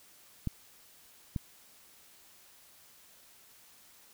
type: clicks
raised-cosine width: 5 ms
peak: -19 / -20 dBFS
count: 2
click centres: 0.473 / 1.362 s
effects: white hiss -59 dBFS RMS until 4.13 s